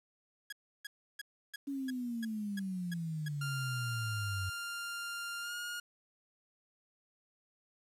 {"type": "tone bursts", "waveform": "sawtooth", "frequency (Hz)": 1661.2, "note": "G#6", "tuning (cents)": 0, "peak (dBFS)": -37, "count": 9, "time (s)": [0.5, 3.285], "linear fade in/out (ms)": 5, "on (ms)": 25, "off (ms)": 320}
{"type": "exponential sweep", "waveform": "sine", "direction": "down", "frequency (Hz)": [282.4, 92.7], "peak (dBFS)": -35, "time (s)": [1.67, 4.5], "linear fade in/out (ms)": 10}
{"type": "tone with pitch glide", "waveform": "sawtooth", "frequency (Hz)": [1396.9, 1428.7], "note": ["F6", "F6"], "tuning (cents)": [0, 39], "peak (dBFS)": -35, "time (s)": [3.41, 5.8], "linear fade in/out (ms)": 5, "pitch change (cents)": 39, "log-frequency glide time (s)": [5.41, 5.54]}
{"effects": ["resampled to 32000 Hz", "10-bit"]}